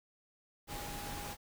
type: tone in noise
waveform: sine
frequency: 820 Hz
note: G#5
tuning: 22 cents flat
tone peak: -47 dBFS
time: 0.67-1.37 s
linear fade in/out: 50 ms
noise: pink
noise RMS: -43 dBFS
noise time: 0.67-1.37 s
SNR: -7 dB
effects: none